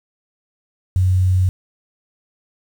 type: tone with quantisation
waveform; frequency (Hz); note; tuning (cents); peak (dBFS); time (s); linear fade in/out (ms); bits
sine; 92.5; F#2; 0; -12; 0.96-1.49; 0; 7
effects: none